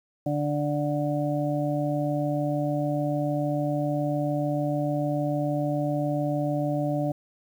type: harmonic tone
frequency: 146.83 Hz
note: D3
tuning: in tune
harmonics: 1 / 2 / 4 / 5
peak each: -28 / -28 / -29 / -34 dBFS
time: 0.26-7.12 s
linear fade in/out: 5 ms
effects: 9-bit